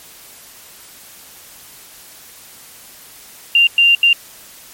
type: tone bursts at uneven times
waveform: sine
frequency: 2785 Hz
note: F7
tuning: 5 cents flat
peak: -7 dBFS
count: 3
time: 3.55-3.67 / 3.78-3.95 / 4.03-4.13 s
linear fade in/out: 2 ms
effects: white hiss -40 dBFS RMS until 4.73 s + MP3 64 kbps